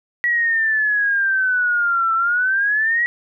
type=exponential two-way sweep; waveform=sine; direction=down then up; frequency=1934 to 1329 to 1934 Hz; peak=-15 dBFS; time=0.24-3.06 s; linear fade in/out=0 ms; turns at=2.14 s; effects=none